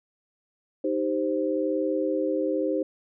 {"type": "chord", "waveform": "sine", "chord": "C minor", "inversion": "first", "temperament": "equal", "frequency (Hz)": [311.1, 392, 523.3], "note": ["Eb4", "G4", "C5"], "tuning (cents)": [0, 0, 0], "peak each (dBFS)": [-27, -29, -27], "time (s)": [0.84, 2.83], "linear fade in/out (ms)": 5, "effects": []}